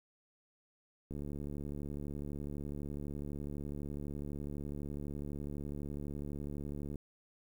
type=click train; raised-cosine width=3 ms; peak=-30 dBFS; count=422; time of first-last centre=1.11-6.957 s; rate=72 Hz; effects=10-bit